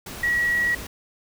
sine tone in noise, 1919 Hz, A#6, 50 cents sharp, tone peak -19 dBFS, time 0.23-0.75 s, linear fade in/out 5 ms, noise pink, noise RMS -36 dBFS, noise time 0.06-0.87 s, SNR +14 dB, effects none

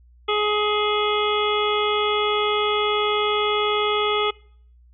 harmonic tone, 419.9 Hz, G#4, 19 cents sharp, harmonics 1 / 2 / 3 / 5 / 6 / 7 / 8, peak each -22 / -29 / -24 / -30 / -33 / -32 / -27 dBFS, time 0.28-4.31 s, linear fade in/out 10 ms, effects noise-tail reverb RT60 0.6 s tail -24 dB re dry + added 60 Hz sine -49 dBFS peak until 4.93 s

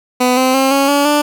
15% pulse tone with pitch steps, 250.5 / 258.7 / 267.2 / 276 / 285.1 / 294.5 Hz, B3 / C4 / C4 / C#4 / C#4 / D4, +25 / -19 / +36 / -7 / +49 / +5 cents, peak -4 dBFS, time 0.2-1.22 s, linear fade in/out 10 ms, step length 170 ms, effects none

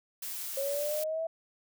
blue noise, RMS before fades -38 dBFS, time 0.22-1.04 s, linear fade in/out 5 ms
sine linear sweep, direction up, 543 to 659.3 Hz, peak -30 dBFS, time 0.57-1.27 s, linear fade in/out 5 ms
effects none

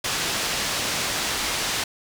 white low-pass noise, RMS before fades -26 dBFS, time 0.04-1.84 s, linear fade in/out 5 ms, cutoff 5900 Hz, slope 12 dB/octave, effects none

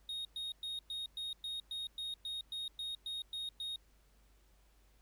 triangle tone bursts, 3729 Hz, A#7, in tune, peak -37 dBFS, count 14, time 0.09-3.76 s, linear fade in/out 2 ms, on 160 ms, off 110 ms, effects added 50 Hz sine -65 dBFS peak until 5.01 s + pink hiss -72 dBFS RMS until 5.01 s

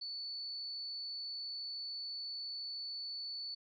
sine tone, 4467 Hz, C#8, 12 cents sharp, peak -40 dBFS, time 0.01-3.55 s, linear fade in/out 10 ms, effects none

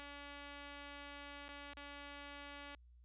5% pulse tone with dropouts, 285.7 Hz, D4, 48 cents flat, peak -38 dBFS, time 0-2.75 s, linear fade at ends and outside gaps 0 ms, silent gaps 1.481-1.49 / 1.736-1.771 s, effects added 60 Hz sine -60 dBFS peak until 3.04 s + resampled to 8000 Hz

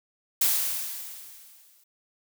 blue noise with exponential decay, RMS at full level -21 dBFS, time 0.41-1.84 s, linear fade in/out 5 ms, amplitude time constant 310 ms, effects none

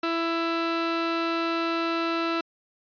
sawtooth tone pair together, 332.5 / 665 Hz, E4 / E5, +15 / +15 cents, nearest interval octave, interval 1200 cents, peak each -22 dBFS, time 0.03-2.41 s, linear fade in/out 5 ms, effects resampled to 11025 Hz

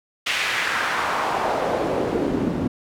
pink noise with band-pass filter sweep, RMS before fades -23 dBFS, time 0.26-2.68 s, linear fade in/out 10 ms, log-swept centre 2700 to 220 Hz, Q 1.7, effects none

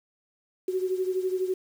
sine beating tone pair, 370 / 382 Hz, F#4 / G4, 0 / -45 cents, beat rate 12 Hz, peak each -26 / -31 dBFS, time 0.68-1.54 s, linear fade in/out 5 ms, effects 8-bit

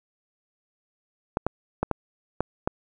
clicks, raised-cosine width 1 ms, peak -9 dBFS, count 6, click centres 1.371 / 1.466 / 1.83 / 1.913 / 2.406 / 2.675 s, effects none

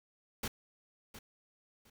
pink noise with echo, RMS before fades -37 dBFS, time 0.43-0.48 s, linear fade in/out 5 ms, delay 710 ms, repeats 2, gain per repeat -13 dB, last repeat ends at 1.9 s, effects none

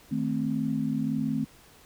sine chord, A diminished, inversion second, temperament equal, 155.56 / 220 / 261.6 Hz, Eb3 / A3 / C4, 0 / 0 / 0 cents, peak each -32 / -29 / -29 dBFS, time 0.11-1.45 s, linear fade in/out 10 ms, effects pink hiss -55 dBFS RMS until 1.85 s

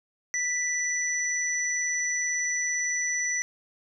sine tone pair together, 1975.5 / 5929 Hz, B6 / F#8, 0 / +3 cents, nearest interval octave + perfect fifth, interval 1903 cents, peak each -28 dBFS, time 0.34-3.42 s, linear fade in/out 0 ms, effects none

